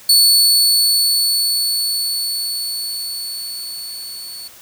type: tone with level ramp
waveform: sawtooth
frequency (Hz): 4441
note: C#8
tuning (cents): +2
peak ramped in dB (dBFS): -5 to -27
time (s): 0.09-4.48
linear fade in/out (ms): 5
effects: white hiss -42 dBFS RMS until 4.61 s